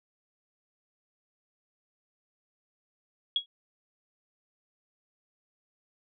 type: tone with exponential decay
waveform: sine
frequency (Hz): 3322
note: G#7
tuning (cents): 0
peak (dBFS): -20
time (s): 3.36-3.46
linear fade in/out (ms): 2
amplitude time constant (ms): 20
effects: none